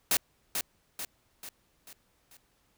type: noise with echo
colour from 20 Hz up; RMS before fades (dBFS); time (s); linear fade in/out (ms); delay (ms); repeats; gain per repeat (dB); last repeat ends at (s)
white; -25; 0.11-0.17; 2; 440; 5; -6; 2.37
effects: pink hiss -70 dBFS RMS until 2.77 s